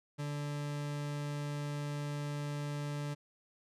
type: tone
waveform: 40% pulse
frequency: 145.9 Hz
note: D3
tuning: 11 cents flat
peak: -35 dBFS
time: 0.18-3.15 s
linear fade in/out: 20 ms
effects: low-pass 10000 Hz 12 dB/octave